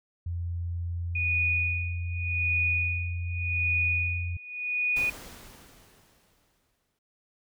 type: tone with pitch glide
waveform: sine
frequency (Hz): 86 to 86.6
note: F2 to F2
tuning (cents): -26 to -14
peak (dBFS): -29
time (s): 0.26-4.37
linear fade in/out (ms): 5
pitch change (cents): +12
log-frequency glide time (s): 0.81-3.58
type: tone with tremolo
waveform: sine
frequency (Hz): 2468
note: D#7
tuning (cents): -15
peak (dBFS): -23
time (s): 1.15-5.1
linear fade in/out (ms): 5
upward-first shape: sine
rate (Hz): 0.85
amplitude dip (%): 90
type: noise with exponential decay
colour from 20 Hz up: pink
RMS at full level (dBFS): -39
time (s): 4.96-6.99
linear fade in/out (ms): 5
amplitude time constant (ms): 440
effects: none